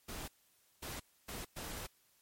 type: noise bursts at uneven times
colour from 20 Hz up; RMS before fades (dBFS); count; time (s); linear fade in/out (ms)
pink; -44; 4; 0.08-0.28 / 0.82-1 / 1.28-1.45 / 1.56-1.87; 10
effects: white hiss -71 dBFS RMS until 2.21 s + MP3 64 kbps